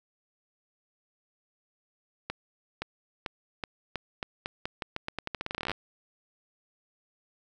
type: accelerating click train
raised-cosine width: 0.3 ms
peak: -16 dBFS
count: 27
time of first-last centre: 2.3-5.716 s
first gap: 520 ms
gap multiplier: 0.85
effects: none